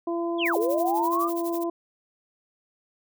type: harmonic tone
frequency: 339.3 Hz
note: F4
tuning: 50 cents flat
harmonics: 1 / 2 / 3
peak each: -26 / -32 / -36 dBFS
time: 0.07-1.7 s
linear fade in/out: 5 ms
type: linear two-way sweep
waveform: sine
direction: down then up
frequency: 3520 to 392.4 to 1241 Hz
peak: -23 dBFS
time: 0.38-1.3 s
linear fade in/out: 50 ms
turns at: 0.57 s
type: noise with tremolo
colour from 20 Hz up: violet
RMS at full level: -36 dBFS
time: 0.45-1.64 s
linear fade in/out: 10 ms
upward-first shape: sine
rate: 12 Hz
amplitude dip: 95%
effects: none